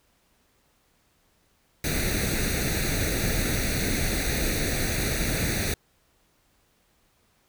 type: noise with comb filter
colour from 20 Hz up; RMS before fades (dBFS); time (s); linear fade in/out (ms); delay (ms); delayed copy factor
pink; -26; 1.84-5.74; 2; 0.48; +0.8
effects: pink hiss -66 dBFS RMS until 7.48 s